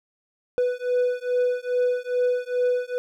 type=beating tone pair; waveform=triangle; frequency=493.9 / 496.3 Hz; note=B4 / B4; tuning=0 / +8 cents; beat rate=2.4 Hz; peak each=-22 dBFS; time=0.58-2.98 s; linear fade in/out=0 ms; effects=none